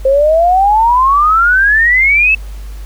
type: exponential sweep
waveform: sine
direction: up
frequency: 523.3 to 2656 Hz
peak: -6 dBFS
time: 0.05-2.35 s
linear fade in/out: 5 ms
effects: added 50 Hz sine -23 dBFS peak until 2.85 s + pink hiss -41 dBFS RMS until 2.85 s